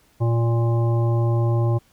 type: harmonic tone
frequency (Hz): 116.54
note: A#2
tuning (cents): 0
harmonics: 1 / 3 / 5 / 7 / 9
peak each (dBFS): -17 / -27 / -31 / -34 / -36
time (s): 0.2-1.79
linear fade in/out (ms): 20
effects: pink hiss -59 dBFS RMS until 1.92 s